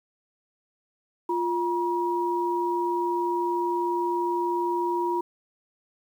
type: tone pair together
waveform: sine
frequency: 349.2 / 956.8 Hz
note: F4 / A#5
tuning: 0 / +45 cents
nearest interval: octave + perfect fourth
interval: 1745 cents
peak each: -26 dBFS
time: 1.29-5.21 s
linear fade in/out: 5 ms
effects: 9-bit